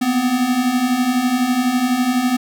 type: beating tone pair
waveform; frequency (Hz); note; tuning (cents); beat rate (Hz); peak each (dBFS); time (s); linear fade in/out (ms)
square; 241.4 / 253.4; B3 / B3; -39 / +45; 12; -22 / -17; 0.01-2.37; 10
effects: none